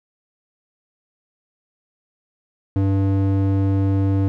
square tone with band-pass filter, 97.3 Hz, G2, 12 cents flat, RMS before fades -18 dBFS, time 2.76-4.28 s, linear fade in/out 0 ms, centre 200 Hz, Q 1.4, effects none

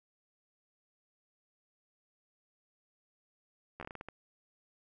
slowing click train, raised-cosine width 0.5 ms, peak -28 dBFS, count 9, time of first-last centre 3.8-4.086 s, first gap 12 ms, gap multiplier 1.3, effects none

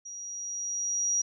sine tone with level ramp, 5750 Hz, F8, 50 cents sharp, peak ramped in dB -39 to -23 dBFS, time 0.05-1.22 s, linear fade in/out 10 ms, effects none

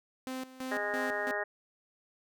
sawtooth tone with tremolo, 259.3 Hz, C4, 15 cents flat, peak -32 dBFS, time 0.27-1.31 s, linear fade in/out 0 ms, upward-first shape square, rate 3 Hz, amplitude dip 80%
harmonic tone, 206.1 Hz, G#3, 13 cents flat, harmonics 2 / 3 / 4 / 5 / 6 / 7 / 8 / 9, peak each -39 / -37 / -40 / -46 / -44 / -43 / -39 / -36 dBFS, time 0.71-1.44 s, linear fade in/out 10 ms
effects none

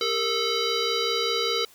sine tone with frequency modulation, 2190 Hz, C#7, 22 cents flat, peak -21 dBFS, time 0.01-1.65 s, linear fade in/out 2 ms, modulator 863 Hz, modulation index 3, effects tanh soft clip ceiling -19 dBFS + white hiss -54 dBFS RMS until 1.74 s

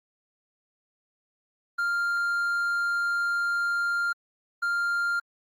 triangle tone pair in turn, 1396.9 / 1396.9 Hz, F6 / F6, 0 / 0 cents, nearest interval unison, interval 0 cents, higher neither, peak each -22 dBFS, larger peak neither, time 1.78-4.13 / 4.62-5.2 s, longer first, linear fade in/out 10 ms, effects Opus 32 kbps

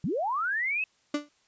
sine linear sweep, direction up, 128.4 to 2637 Hz, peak -26 dBFS, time 0.04-0.84 s, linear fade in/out 2 ms
35% pulse tone with exponential decay, 293.7 Hz, D4, in tune, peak -22 dBFS, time 1.14-1.29 s, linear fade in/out 5 ms, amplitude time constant 32 ms
effects white hiss -67 dBFS RMS until 1.47 s + resampled to 16000 Hz

